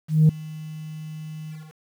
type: tone with ADSR envelope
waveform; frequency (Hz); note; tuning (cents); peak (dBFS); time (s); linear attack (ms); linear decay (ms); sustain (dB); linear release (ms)
sine; 155.9; D#3; +4; -8; 0.08-1.75; 210; 4; -24; 250
effects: tanh soft clip ceiling -9 dBFS + 8-bit